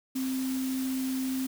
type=tone in noise; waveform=sine; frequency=261.6 Hz; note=C4; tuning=in tune; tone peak=-28 dBFS; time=0.15-1.47 s; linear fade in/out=10 ms; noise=white; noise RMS=-41 dBFS; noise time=0.15-1.47 s; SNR=+10 dB; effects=none